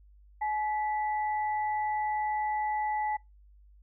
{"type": "tone pair together", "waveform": "sine", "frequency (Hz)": [850.5, 1975.5], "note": ["G#5", "B6"], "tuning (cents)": [41, 0], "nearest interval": "octave + minor third", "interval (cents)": 1459, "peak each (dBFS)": [-28, -39], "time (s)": [0.41, 3.17], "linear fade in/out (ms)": 10, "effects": ["noise-tail reverb RT60 0.2 s tail -23 dB re dry", "added 50 Hz sine -54 dBFS peak until 3.82 s"]}